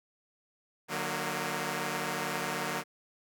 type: chord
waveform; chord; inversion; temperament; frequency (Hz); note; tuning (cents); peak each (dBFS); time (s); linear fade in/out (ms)
5% pulse; D augmented; none; equal with one note detuned; 150.44 / 185 / 233.1; D3 / F#3 / A#3; +42 / 0 / 0; -25; 0.88-2.84; 50
effects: none